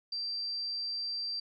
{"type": "tone", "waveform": "sine", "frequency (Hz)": 4699, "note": "D8", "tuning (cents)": 0, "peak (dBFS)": -33, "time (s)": [0.12, 1.4], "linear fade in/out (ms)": 5, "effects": []}